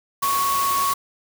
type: tone in noise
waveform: sine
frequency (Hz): 1108.7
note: C#6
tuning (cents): 0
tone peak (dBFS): -19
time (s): 0.22-0.94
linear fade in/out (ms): 10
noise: white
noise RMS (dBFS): -27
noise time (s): 0.22-0.94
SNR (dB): +5
effects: none